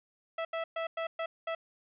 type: tone bursts at uneven times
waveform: sawtooth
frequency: 657 Hz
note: E5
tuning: 6 cents flat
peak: -28 dBFS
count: 6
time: 0.38-0.45 / 0.53-0.64 / 0.76-0.87 / 0.97-1.07 / 1.19-1.26 / 1.47-1.55 s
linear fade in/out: 5 ms
effects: resampled to 8000 Hz + 11-bit